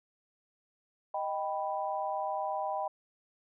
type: chord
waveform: sine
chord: Eb augmented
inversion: none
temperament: equal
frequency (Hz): 622.3 / 784 / 987.8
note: Eb5 / G5 / B5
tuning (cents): 0 / 0 / 0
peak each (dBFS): -36 / -34 / -37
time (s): 1.14-2.88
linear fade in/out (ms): 5
effects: none